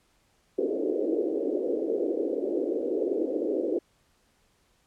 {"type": "band-pass noise", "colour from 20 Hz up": "pink", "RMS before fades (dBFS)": -28, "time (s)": [0.58, 3.79], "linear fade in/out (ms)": 10, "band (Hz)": [300, 520], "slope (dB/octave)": 48, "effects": ["pink hiss -67 dBFS RMS until 4.86 s", "low-pass 11000 Hz 12 dB/octave"]}